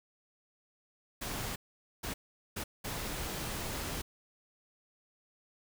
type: noise bursts at uneven times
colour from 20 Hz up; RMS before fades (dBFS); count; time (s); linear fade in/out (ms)
pink; -38; 4; 1.21-1.56 / 2.03-2.14 / 2.56-2.64 / 2.84-4.02; 10
effects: none